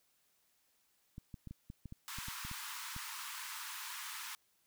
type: clicks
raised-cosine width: 5 ms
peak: -34 dBFS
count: 12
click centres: 1.181 / 1.342 / 1.473 / 1.51 / 1.701 / 1.857 / 1.924 / 2.186 / 2.284 / 2.45 / 2.514 / 2.964 s
type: high-pass noise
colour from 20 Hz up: pink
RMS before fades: -45 dBFS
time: 2.08-4.35 s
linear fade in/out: 0 ms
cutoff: 900 Hz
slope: 96 dB/octave
effects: white hiss -75 dBFS RMS until 4.66 s